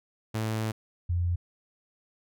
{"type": "tone pair in turn", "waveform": ["sawtooth", "sine"], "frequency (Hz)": [110, 87.31], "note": ["A2", "F2"], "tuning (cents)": [0, 0], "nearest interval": "major third", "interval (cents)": 400, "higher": "first", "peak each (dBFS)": -24, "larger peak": "neither", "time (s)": [[0.34, 0.72], [1.09, 1.36]], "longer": "first", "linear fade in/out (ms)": 10, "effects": []}